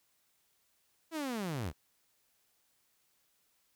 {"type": "linear sweep", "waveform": "sawtooth", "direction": "down", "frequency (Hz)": [335.3, 63.4], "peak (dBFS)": -31, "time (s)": [1.11, 1.73], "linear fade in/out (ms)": 50, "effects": ["white hiss -74 dBFS RMS until 3.75 s"]}